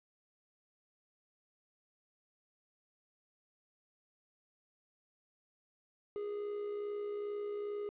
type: tone with amplitude modulation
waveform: triangle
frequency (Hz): 412.7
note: G#4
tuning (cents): -11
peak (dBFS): -33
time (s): 6.16-7.89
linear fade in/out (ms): 0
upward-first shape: sine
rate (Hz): 62.4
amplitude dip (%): 40
effects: resampled to 8000 Hz + 12-bit